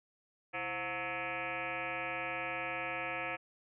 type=tone with frequency modulation; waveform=sine; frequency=1500 Hz; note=F#6; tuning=23 cents sharp; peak=-35 dBFS; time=0.53-3.37 s; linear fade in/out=20 ms; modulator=195 Hz; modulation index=5.6; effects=none